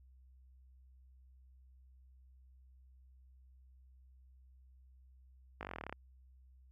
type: slowing click train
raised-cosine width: 0.5 ms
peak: -27 dBFS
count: 14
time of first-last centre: 5.61-5.926 s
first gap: 19 ms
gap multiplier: 1.04
effects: added 64 Hz sine -59 dBFS peak until 6.71 s